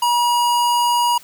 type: tone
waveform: square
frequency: 960 Hz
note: B5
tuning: 49 cents flat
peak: -15 dBFS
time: 0.02-1.18 s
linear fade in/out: 5 ms
effects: white hiss -45 dBFS RMS until 1.23 s